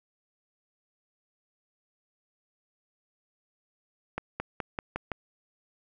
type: accelerating click train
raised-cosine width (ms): 0.5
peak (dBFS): -16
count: 6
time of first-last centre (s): 4.18-5.118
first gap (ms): 220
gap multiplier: 0.92
effects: none

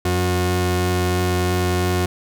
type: tone pair together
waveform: sawtooth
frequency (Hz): 90.3 / 180.6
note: F#2 / F#3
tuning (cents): -42 / -42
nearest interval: octave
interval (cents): 1200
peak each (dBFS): -15 / -15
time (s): 0.05-2.06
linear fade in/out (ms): 5
effects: none

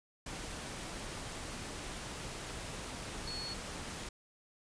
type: tone in noise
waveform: sine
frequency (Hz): 4362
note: C#8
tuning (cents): -29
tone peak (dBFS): -40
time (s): 3.27-3.54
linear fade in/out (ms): 5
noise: pink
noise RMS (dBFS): -43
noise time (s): 0.26-4.09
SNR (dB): 0
effects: resampled to 22050 Hz

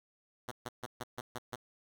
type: tone bursts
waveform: 5% pulse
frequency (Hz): 123.47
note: B2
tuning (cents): 0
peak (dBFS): -27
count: 7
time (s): 0.48-1.558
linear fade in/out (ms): 5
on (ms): 34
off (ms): 140
effects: none

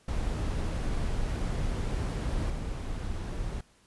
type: noise with level steps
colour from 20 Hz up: brown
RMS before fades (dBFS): -30 / -34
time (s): 0.08-3.61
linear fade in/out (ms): 5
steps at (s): 2.5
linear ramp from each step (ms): 2
effects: pink hiss -63 dBFS RMS until 3.86 s + resampled to 24000 Hz

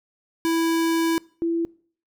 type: tone pair in turn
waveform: square / sine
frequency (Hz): 329.6 / 334.6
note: E4 / E4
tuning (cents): 0 / +26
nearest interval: unison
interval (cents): 26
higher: second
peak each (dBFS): -20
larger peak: neither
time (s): 0.45-1.18 / 1.42-1.65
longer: first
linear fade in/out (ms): 0
effects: noise-tail reverb RT60 0.5 s tail -24 dB re dry

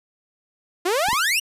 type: exponential sweep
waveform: sawtooth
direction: up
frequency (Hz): 334 to 2960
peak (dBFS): -15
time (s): 0.85-1.4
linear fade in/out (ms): 10
type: clicks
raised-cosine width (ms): 3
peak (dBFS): -21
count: 2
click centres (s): 1.086 / 1.131
effects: resampled to 32000 Hz

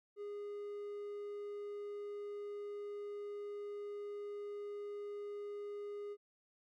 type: tone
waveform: triangle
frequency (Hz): 410.7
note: G#4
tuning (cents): -19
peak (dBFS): -40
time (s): 0.16-6.17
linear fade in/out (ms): 50
effects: none

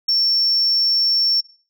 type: tone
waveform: sine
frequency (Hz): 5440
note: F8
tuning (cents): -46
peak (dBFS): -12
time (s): 0.08-1.41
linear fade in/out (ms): 10
effects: noise-tail reverb RT60 0.4 s tail -20 dB re dry + tanh soft clip ceiling -12 dBFS

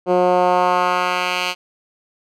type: tone with band-pass filter sweep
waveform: 10% pulse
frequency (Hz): 180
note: F#3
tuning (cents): -47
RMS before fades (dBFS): -17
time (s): 0.06-1.55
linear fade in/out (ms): 50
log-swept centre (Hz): 430 to 3100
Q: 1.3
effects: none

